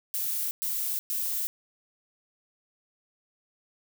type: noise bursts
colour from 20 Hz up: violet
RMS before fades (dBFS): -30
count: 3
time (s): 0.14-1.47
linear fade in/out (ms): 0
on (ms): 370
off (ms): 110
effects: none